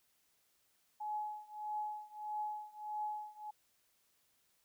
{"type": "tone with tremolo", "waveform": "sine", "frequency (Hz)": 846, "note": "G#5", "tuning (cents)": 32, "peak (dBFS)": -35, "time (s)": [1, 3.51], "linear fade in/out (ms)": 10, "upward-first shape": "triangle", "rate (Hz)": 1.6, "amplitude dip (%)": 95, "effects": ["white hiss -75 dBFS RMS until 4.64 s"]}